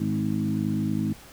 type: harmonic tone with a mistuned harmonic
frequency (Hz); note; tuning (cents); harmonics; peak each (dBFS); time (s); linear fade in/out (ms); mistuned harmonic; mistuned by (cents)
52.4; G#1; +16; 2 / 3 / 4 / 5 / 6; -32 / -30 / -27 / -31 / -31; 0-1.13; 5; 5; -21
effects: pink hiss -48 dBFS RMS until 1.32 s